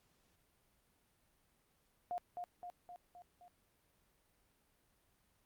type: tone with echo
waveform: sine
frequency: 710 Hz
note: F5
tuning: 28 cents sharp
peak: -37 dBFS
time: 2.11-2.18 s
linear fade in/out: 0 ms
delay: 260 ms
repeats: 5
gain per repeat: -4 dB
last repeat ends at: 3.48 s
effects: pink hiss -75 dBFS RMS until 5.45 s + Opus 48 kbps